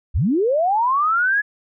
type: linear sweep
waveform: sine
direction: up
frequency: 43.91 to 1712 Hz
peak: -15 dBFS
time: 0.14-1.42 s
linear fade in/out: 20 ms
effects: none